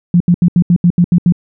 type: tone bursts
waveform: sine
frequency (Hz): 174.5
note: F3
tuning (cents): -1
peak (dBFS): -5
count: 9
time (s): 0.14-1.323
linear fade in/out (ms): 2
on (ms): 63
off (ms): 77
effects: none